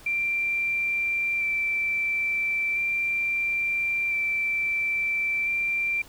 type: tone with vibrato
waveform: sine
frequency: 2349 Hz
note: D7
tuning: in tune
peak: -23 dBFS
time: 0.06-6.02 s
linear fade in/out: 5 ms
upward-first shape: square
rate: 0.37 Hz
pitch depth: 9 cents each way
effects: pink hiss -50 dBFS RMS until 6.08 s